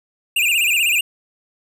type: tone with vibrato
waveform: square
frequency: 2600 Hz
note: E7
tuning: 24 cents flat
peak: -15 dBFS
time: 0.36-1.01 s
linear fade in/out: 5 ms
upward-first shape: sine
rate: 16 Hz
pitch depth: 160 cents each way
effects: none